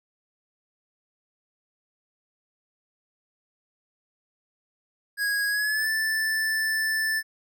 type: tone with pitch glide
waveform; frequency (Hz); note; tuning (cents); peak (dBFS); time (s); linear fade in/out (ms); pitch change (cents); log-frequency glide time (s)
square; 1652 to 1760.4; G#6 to A6; -10 to 0; -24; 5.17-7.23; 50; +110; 5.48-5.89
effects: none